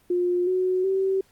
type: tone with pitch steps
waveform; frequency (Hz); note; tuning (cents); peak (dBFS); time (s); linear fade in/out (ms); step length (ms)
sine; 355.4 / 369.4 / 384; F4 / F#4 / G4; +30 / -3 / -36; -20; 0.1-1.21; 5; 370
effects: pink hiss -61 dBFS RMS until 1.31 s + Opus 32 kbps